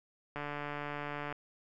click train, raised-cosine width 0.5 ms, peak -24 dBFS, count 142, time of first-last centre 0.36-1.326 s, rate 146 Hz, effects none

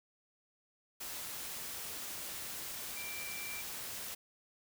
sine tone in noise, 2349 Hz, D7, in tune, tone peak -44 dBFS, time 2.96-3.62 s, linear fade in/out 10 ms, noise white, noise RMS -43 dBFS, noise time 1-4.15 s, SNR -4 dB, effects none

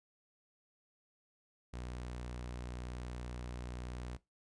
sawtooth tone, 61 Hz, B1, 21 cents flat, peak -38 dBFS, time 1.73-4.17 s, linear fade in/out 10 ms, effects noise-tail reverb RT60 0.2 s tail -19 dB re dry + resampled to 22050 Hz

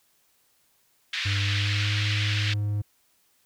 white band-pass noise, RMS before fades -30 dBFS, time 1.13-2.54 s, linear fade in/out 5 ms, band 1600 to 3900 Hz, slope 24 dB/octave
triangle tone with pitch glide, 99.3 to 103.64 Hz, G2 to G#2, +23 to -3 cents, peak -22 dBFS, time 1.25-2.82 s, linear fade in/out 10 ms, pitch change +74 cents, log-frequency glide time 1.36-1.99 s
effects white hiss -66 dBFS RMS until 3.45 s

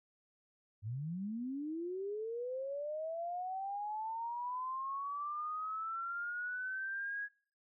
sine linear sweep, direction up, 97.8 to 1667 Hz, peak -37 dBFS, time 0.82-7.29 s, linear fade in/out 50 ms, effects noise-tail reverb RT60 0.5 s tail -24 dB re dry

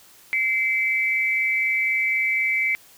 sine tone pair together, 2076 / 2300 Hz, C7 / D7, -14 / -37 cents, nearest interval major second, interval 177 cents, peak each -22 dBFS, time 0.33-2.75 s, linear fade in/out 0 ms, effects white hiss -51 dBFS RMS until 2.97 s

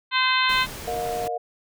harmonic tone, 515 Hz, C5, 28 cents flat, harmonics 2 / 3 / 4 / 5 / 6 / 7 / 8, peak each -23 / -25 / -26 / -27 / -28 / -28 / -29 dBFS, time 0.11-0.67 s, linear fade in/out 50 ms
pink noise, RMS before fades -36 dBFS, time 0.49-1.28 s, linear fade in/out 5 ms
sine chord, Bb suspended fourth, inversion none, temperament equal with one note detuned, 466.2 / 622.3 / 714.8 Hz, Bb4 / Eb5 / F5, 0 / 0 / +40 cents, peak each -30 / -33 / -27 dBFS, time 0.87-1.38 s, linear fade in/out 10 ms
effects none

